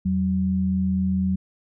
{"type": "tone pair together", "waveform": "sine", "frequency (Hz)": [83.8, 188.12], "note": ["E2", "F#3"], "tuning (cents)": [29, 29], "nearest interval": "octave + major second", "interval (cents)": 1400, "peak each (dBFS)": [-27, -20], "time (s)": [0.05, 1.36], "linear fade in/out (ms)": 10, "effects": []}